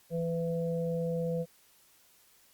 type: harmonic tone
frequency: 167.1 Hz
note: E3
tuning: 24 cents sharp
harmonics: 1 / 3 / 4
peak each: -32 / -32 / -45 dBFS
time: 0.1-1.46 s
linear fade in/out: 50 ms
effects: white hiss -63 dBFS RMS until 2.53 s + Opus 48 kbps